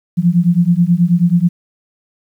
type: beating tone pair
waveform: sine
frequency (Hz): 169.1 / 178.4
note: E3 / F3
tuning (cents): +44 / +37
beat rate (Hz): 9.3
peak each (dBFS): -12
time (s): 0.17-1.49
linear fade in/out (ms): 20
effects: 8-bit